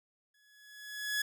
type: tone with exponential growth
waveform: sawtooth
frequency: 1691 Hz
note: G#6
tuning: 31 cents sharp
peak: -25 dBFS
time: 0.34-1.22 s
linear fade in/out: 5 ms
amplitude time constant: 190 ms
effects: none